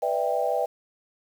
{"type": "chord", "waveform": "sine", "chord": "E minor seventh", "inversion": "second", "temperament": "just", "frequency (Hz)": [494.4, 593.3, 659.3, 791.1], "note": ["B4", "D5", "E5", "G5"], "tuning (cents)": [2, 18, 0, 16], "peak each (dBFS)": -28, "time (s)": [0.02, 0.66], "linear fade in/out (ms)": 10, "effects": ["8-bit"]}